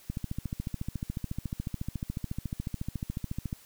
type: click train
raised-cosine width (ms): 5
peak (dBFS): -20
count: 49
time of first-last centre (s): 0.1-3.529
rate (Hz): 14
effects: white hiss -56 dBFS RMS until 3.65 s